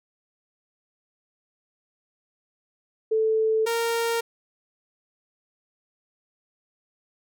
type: tone pair in turn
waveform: sine / sawtooth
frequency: 440 / 463 Hz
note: A4 / A#4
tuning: 0 / -12 cents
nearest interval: minor second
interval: 88 cents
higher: second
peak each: -19 dBFS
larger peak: neither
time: 3.11-3.66 / 3.66-4.21 s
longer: neither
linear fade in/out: 10 ms
effects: none